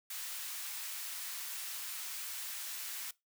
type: high-pass noise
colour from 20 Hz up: white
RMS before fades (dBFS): -42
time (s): 0.1-3.11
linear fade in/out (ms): 5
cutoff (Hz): 1200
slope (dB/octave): 12
effects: noise-tail reverb RT60 0.2 s tail -21 dB re dry